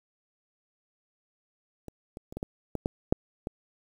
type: clicks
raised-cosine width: 2 ms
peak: -27 / -26 / -28 / -22 / -18 / -17 / -13 / -7 / -19 dBFS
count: 9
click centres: 1.883 / 2.171 / 2.325 / 2.37 / 2.429 / 2.753 / 2.859 / 3.125 / 3.471 s
effects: 8-bit